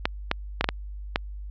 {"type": "clicks", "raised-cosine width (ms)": 0.3, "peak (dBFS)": -5, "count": 6, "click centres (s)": [0.055, 0.314, 0.61, 0.643, 0.689, 1.159], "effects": ["added 50 Hz sine -34 dBFS peak until 1.5 s", "low-pass 5000 Hz 12 dB/octave"]}